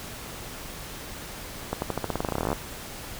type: accelerating click train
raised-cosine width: 1 ms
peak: -12 dBFS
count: 21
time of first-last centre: 1.73-2.529 s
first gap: 91 ms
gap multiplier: 0.9
effects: pink hiss -39 dBFS RMS until 3.19 s